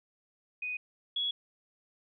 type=tone pair in turn; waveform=sine; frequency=2489 / 3358 Hz; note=D#7 / G#7; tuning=0 / +18 cents; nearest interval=perfect fourth; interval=518 cents; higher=second; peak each=-33 / -29 dBFS; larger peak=second; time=0.62-0.77 / 1.16-1.31 s; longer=neither; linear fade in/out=5 ms; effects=none